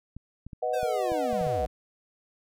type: clicks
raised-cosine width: 5 ms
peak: -28 dBFS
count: 8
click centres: 0.166 / 0.466 / 0.532 / 0.831 / 1.119 / 1.33 / 1.413 / 1.468 s
type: chord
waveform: sine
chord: B major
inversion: none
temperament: equal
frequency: 493.9 / 622.3 / 740 Hz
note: B4 / D#5 / F#5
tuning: 0 / 0 / 0 cents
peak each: -30 dBFS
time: 0.62-1.66 s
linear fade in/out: 10 ms
type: linear sweep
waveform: square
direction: down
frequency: 537 to 43.65 Hz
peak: -33 dBFS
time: 0.73-1.67 s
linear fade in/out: 10 ms
effects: none